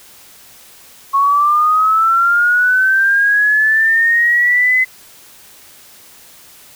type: linear sweep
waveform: sine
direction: up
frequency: 1095 to 2040 Hz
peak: -9 dBFS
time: 1.13-4.85 s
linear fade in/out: 20 ms
effects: white hiss -42 dBFS RMS until 6.75 s